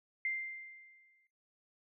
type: tone with exponential decay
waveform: sine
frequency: 2093 Hz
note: C7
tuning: in tune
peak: -31 dBFS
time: 0.25-1.27 s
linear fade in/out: 2 ms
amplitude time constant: 220 ms
effects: noise-tail reverb RT60 0.3 s tail -19 dB re dry

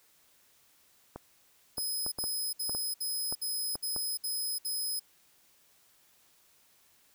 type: clicks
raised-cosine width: 1 ms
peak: -26 dBFS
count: 10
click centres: 1.16 / 1.782 / 2.064 / 2.187 / 2.24 / 2.695 / 2.749 / 3.325 / 3.755 / 3.963 s
type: tone bursts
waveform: 10% pulse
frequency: 5080 Hz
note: D#8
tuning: 35 cents sharp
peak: -26 dBFS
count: 8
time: 1.77-4.997 s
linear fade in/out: 10 ms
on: 350 ms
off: 61 ms
effects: white hiss -65 dBFS RMS until 7.14 s

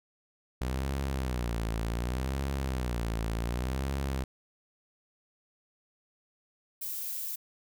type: tone with vibrato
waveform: sawtooth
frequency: 61.74 Hz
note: B1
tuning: in tune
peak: -26 dBFS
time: 0.61-4.24 s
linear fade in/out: 5 ms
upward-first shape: sine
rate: 0.67 Hz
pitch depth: 180 cents each way
type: noise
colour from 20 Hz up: violet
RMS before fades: -36 dBFS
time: 6.81-7.36 s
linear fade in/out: 10 ms
effects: none

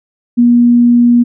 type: tone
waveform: sine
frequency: 239.8 Hz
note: A#3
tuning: 49 cents sharp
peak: -4 dBFS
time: 0.37-1.24 s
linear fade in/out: 20 ms
effects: none

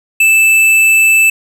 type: tone with hard clipping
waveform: sine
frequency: 2637 Hz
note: E7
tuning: in tune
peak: -7 dBFS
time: 0.2-1.3 s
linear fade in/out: 5 ms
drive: 11 dB
effects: none

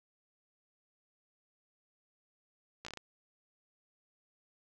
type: slowing click train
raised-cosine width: 0.2 ms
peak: -26 dBFS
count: 6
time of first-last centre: 2.85-2.973 s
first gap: 15 ms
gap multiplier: 1.25
effects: none

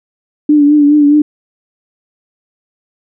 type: tone with vibrato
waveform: sine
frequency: 293.7 Hz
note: D4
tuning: in tune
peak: -4 dBFS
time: 0.49-1.22 s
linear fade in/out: 5 ms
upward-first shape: triangle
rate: 4.8 Hz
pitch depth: 49 cents each way
effects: none

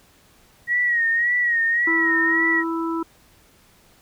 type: tone with vibrato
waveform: sine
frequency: 1894 Hz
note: A#6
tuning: 27 cents sharp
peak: -17 dBFS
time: 0.67-2.64 s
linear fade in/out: 50 ms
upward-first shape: sine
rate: 1.8 Hz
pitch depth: 62 cents each way
type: harmonic tone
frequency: 329.6 Hz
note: E4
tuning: in tune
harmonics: 1 / 3 / 4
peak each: -23 / -30 / -31 dBFS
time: 1.87-3.03 s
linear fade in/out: 5 ms
effects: pink hiss -55 dBFS RMS until 4.01 s

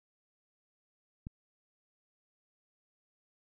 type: click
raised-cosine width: 5 ms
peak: -28 dBFS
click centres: 1.269 s
effects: none

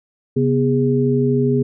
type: tone cluster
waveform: sine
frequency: 133.8 / 246.5 / 409.4 Hz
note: C3 / B3 / G#4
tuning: +39 / -3 / -25 cents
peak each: -18 dBFS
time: 0.36-1.63 s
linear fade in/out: 10 ms
effects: none

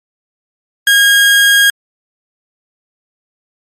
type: tone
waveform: 30% pulse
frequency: 1630 Hz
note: G#6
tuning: 33 cents flat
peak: -3 dBFS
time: 0.87-1.7 s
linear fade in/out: 2 ms
effects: MP3 64 kbps

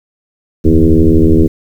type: tone with frequency modulation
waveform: sine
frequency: 164.81 Hz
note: E3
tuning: in tune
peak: -4 dBFS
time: 0.64-1.48 s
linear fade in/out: 20 ms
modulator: 79.3 Hz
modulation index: 3
effects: 7-bit

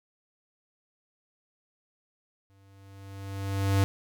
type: tone with exponential growth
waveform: square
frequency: 98 Hz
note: G2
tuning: in tune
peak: -20 dBFS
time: 2.5-3.84 s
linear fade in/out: 0 ms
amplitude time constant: 290 ms
effects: none

